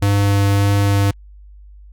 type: tone with vibrato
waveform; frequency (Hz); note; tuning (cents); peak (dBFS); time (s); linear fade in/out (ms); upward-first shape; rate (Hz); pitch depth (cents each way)
square; 100.3; G2; +40; -13; 0.02-1.11; 5; sine; 1.7; 8
effects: added 50 Hz sine -38 dBFS peak until 1.92 s + Opus 48 kbps